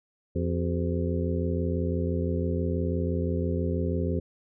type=harmonic tone with a mistuned harmonic; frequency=86 Hz; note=F2; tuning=26 cents flat; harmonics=1 / 2 / 3 / 4 / 5 / 6; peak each=-28 / -31 / -33 / -34 / -35 / -36 dBFS; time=0.35-4.2 s; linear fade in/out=10 ms; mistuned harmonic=4; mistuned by=+130 cents; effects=none